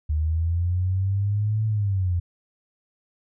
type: linear two-way sweep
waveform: sine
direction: up then down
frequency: 75 to 110 to 85.3 Hz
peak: -20 dBFS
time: 0.09-2.2 s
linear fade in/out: 10 ms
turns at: 1.66 s
effects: none